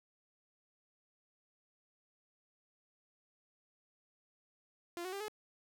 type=tone with pitch steps; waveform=sawtooth; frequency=345.7 / 370.5 / 397.1 / 425.6 Hz; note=F4 / F#4 / G4 / G#4; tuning=-18 / +2 / +22 / +42 cents; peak=-36 dBFS; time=4.97-5.282 s; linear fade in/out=0 ms; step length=78 ms; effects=none